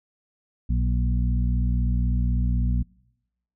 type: harmonic tone with a mistuned harmonic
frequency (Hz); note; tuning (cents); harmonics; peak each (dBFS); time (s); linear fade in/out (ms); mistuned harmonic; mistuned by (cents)
59.9; A#1; +48; 1 / 2 / 3 / 4; -21 / -27 / -31 / -33; 0.69-2.83; 10; 3; +37
effects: noise-tail reverb RT60 0.9 s tail -25 dB re dry